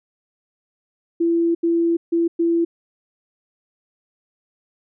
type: tone bursts at uneven times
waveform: sine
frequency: 336.4 Hz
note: E4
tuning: 35 cents sharp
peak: -15 dBFS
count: 4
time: 1.2-1.55 / 1.63-1.97 / 2.12-2.28 / 2.39-2.65 s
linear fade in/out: 10 ms
effects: none